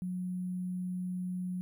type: tone with sample-and-hold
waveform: sine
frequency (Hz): 181.7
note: F#3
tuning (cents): -31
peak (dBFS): -33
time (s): 0.02-1.61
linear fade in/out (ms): 0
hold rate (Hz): 11025
effects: none